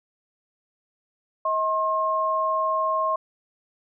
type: tone pair together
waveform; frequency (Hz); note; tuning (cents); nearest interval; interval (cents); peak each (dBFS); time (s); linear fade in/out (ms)
sine; 636.2 / 1070; D#5 / C6; +38 / +38; major sixth; 900; -26 / -22; 1.45-3.16; 5
effects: none